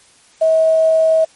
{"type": "tone with quantisation", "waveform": "sine", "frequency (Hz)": 642, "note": "E5", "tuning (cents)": -46, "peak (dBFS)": -9, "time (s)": [0.41, 1.25], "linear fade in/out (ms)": 10, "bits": 6, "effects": ["white hiss -49 dBFS RMS until 1.35 s", "MP3 48 kbps"]}